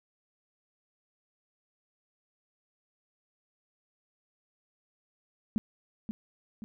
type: tone with echo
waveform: sine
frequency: 217.1 Hz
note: A3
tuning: 23 cents flat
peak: -24 dBFS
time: 5.56-5.58 s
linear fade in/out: 0 ms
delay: 530 ms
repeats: 2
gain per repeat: -7 dB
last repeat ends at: 6.64 s
effects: none